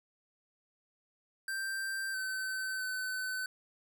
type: tone with pitch steps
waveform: square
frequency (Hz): 1570 / 1531 / 1516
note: G6 / G6 / F#6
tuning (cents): +2 / -41 / +42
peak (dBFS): -35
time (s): 1.48-3.46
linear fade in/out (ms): 2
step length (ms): 660
effects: none